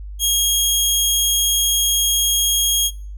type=tone; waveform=15% pulse; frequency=3267 Hz; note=G#7; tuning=29 cents flat; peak=-8 dBFS; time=0.19-2.91 s; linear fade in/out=50 ms; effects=noise-tail reverb RT60 0.4 s tail -21 dB re dry + added 50 Hz sine -29 dBFS peak until 3.17 s